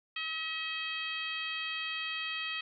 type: harmonic tone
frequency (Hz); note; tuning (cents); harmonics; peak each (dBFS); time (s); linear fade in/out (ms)
640; D#5; +49; 2 / 3 / 4 / 5 / 6 / 7; -44 / -41 / -38 / -39 / -47 / -49; 0.16-2.61; 5
effects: none